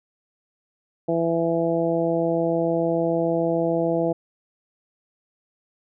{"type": "harmonic tone", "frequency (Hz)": 166.7, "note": "E3", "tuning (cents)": 20, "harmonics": [1, 2, 3, 4, 5], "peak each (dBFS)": [-28, -24, -24, -25, -35], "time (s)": [1.08, 4.13], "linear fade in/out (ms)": 10, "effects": []}